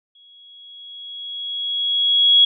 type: tone with exponential growth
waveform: sine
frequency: 3329 Hz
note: G#7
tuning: 3 cents sharp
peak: -8 dBFS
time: 0.15-2.45 s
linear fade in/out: 5 ms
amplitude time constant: 500 ms
effects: none